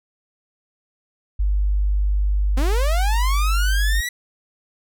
sine tone, 50 Hz, G1, 35 cents sharp, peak -16 dBFS, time 1.39-4.01 s, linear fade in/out 10 ms
sawtooth linear sweep, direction up, 246.9 to 1975.5 Hz, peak -20 dBFS, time 2.57-4.09 s, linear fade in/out 5 ms
effects none

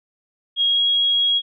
sine tone with pitch glide, 3279 to 3302 Hz, G#7 to G#7, -23 to -11 cents, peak -15 dBFS, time 0.56-1.42 s, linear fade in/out 50 ms, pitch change +12 cents, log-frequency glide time 0.66-0.83 s, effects none

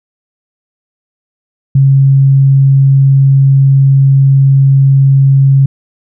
sine tone, 136.4 Hz, C#3, 28 cents flat, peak -3 dBFS, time 1.75-5.66 s, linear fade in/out 5 ms, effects none

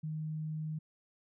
sine tone, 155.56 Hz, D#3, in tune, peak -35 dBFS, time 0.03-0.79 s, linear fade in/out 10 ms, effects none

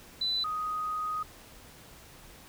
sine tone pair in turn, 3995 / 1248.6 Hz, B7 / D#6, +19 / +6 cents, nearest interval octave + minor sixth, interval 2013 cents, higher first, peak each -27 / -30 dBFS, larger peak first, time 0.21-0.44 / 0.44-1.23 s, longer second, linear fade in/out 5 ms, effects pink hiss -52 dBFS RMS until 2.48 s

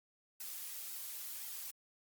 blue noise with flanger, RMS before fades -45 dBFS, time 0.4-1.71 s, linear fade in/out 5 ms, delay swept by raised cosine 1.7 to 5.5 ms, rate 1.9 Hz, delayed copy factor -0.75, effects Opus 48 kbps

